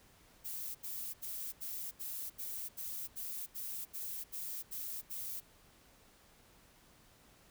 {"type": "noise bursts", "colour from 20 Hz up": "violet", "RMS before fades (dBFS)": -42, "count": 13, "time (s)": [0.44, 5.406], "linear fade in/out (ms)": 20, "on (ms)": 310, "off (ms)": 78, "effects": ["pink hiss -64 dBFS RMS until 7.5 s"]}